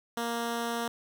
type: tone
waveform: 10% pulse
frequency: 233.8 Hz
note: A#3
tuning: 5 cents sharp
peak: -22 dBFS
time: 0.17-0.88 s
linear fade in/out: 2 ms
effects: none